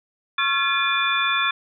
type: tone cluster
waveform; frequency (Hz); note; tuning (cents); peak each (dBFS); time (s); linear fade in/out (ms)
sine; 1096 / 1367 / 1712 / 2412 / 3490; C#6 / F6 / A6 / D7 / A7; -20 / -37 / -48 / +46 / -15; -25; 0.38-1.51; 5
effects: none